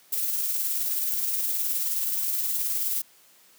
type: noise with tremolo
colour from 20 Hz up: violet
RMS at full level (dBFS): -26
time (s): 0.12-3.02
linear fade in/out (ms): 10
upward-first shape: square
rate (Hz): 19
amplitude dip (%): 25
effects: white hiss -57 dBFS RMS until 3.58 s + high-pass 150 Hz 12 dB/octave